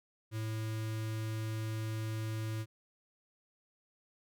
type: tone with notch filter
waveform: square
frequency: 110 Hz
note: A2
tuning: in tune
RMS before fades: -37 dBFS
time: 0.31-2.66 s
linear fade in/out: 50 ms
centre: 730 Hz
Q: 1.4
effects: none